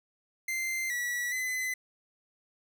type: tone with pitch steps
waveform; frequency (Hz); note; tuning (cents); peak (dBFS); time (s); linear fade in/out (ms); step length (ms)
45% pulse; 2084 / 1942 / 2024; C7 / B6 / B6; -7 / -30 / +42; -30; 0.48-1.74; 5; 420
effects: none